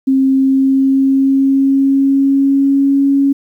sine tone with pitch glide, 266.9 to 277.1 Hz, C4 to C#4, +35 to -1 cents, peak -8 dBFS, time 0.07-3.33 s, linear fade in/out 10 ms, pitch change +64 cents, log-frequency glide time 0.29-3.05 s, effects 8-bit

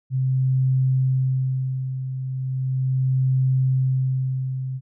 sine tone with tremolo, 130.81 Hz, C3, in tune, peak -16 dBFS, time 0.1-4.81 s, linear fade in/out 50 ms, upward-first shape sine, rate 0.37 Hz, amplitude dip 65%, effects none

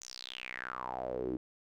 sawtooth tone with band-pass filter sweep, 63 Hz, B1, 35 cents sharp, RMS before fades -40 dBFS, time 0.01-1.37 s, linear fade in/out 5 ms, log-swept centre 6700 to 300 Hz, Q 6.5, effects none

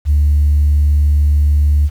sine tone, 73.42 Hz, D2, in tune, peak -7 dBFS, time 0.05-1.9 s, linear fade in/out 50 ms, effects tanh soft clip ceiling -5 dBFS + 7-bit

